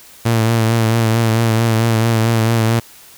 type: tone with vibrato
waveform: sawtooth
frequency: 113.6 Hz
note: A#2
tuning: 44 cents flat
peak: -8 dBFS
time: 0.25-2.8 s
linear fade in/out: 10 ms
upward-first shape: sine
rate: 4.5 Hz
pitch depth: 41 cents each way
effects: white hiss -42 dBFS RMS until 3.17 s